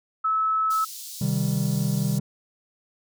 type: tone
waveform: sine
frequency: 1300 Hz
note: E6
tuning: 24 cents flat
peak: -20 dBFS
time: 0.24-0.85 s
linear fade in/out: 10 ms
type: high-pass noise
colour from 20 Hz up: pink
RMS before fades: -38 dBFS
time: 0.7-2.19 s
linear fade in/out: 10 ms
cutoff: 4300 Hz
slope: 24 dB/octave
type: chord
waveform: triangle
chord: C minor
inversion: none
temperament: equal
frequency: 130.81 / 155.56 / 196 Hz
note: C3 / Eb3 / G3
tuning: 0 / 0 / 0 cents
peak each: -24 dBFS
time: 1.21-2.2 s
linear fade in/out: 5 ms
effects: none